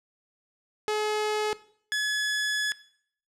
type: tone pair in turn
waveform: sawtooth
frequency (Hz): 425.3 / 1701.2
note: G#4 / G#6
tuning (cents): +41 / +41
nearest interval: 2 octaves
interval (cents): 2400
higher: second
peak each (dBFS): -21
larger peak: neither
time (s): 0.88-1.53 / 1.92-2.72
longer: second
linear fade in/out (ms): 0
effects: noise-tail reverb RT60 0.6 s tail -18 dB re dry + low-pass 8000 Hz 12 dB/octave